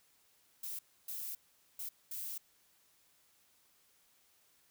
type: noise bursts at uneven times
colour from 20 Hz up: violet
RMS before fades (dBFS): -42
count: 4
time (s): 0.63-0.79 / 1.08-1.35 / 1.79-1.89 / 2.11-2.38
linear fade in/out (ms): 5
effects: white hiss -70 dBFS RMS until 4.7 s